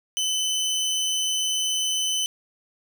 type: tone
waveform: 25% pulse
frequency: 3029 Hz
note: F#7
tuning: 40 cents sharp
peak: -19 dBFS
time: 0.17-2.26 s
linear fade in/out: 0 ms
effects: none